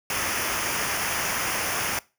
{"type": "noise with comb filter", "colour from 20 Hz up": "pink", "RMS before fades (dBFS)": -27, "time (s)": [0.1, 1.99], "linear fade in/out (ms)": 2, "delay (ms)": 0.25, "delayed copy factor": -0.7, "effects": ["noise-tail reverb RT60 0.3 s tail -22 dB re dry", "high-pass 60 Hz 12 dB/octave"]}